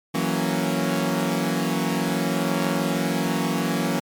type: chord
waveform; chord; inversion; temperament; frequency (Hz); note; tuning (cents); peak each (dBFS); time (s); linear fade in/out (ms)
sawtooth; F# dominant seventh; third; equal with one note detuned; 164.81 / 185 / 230.9 / 277.2; E3 / F#3 / A#3 / C#4; 0 / 0 / -16 / 0; -23; 0.14-4; 10
effects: MP3 96 kbps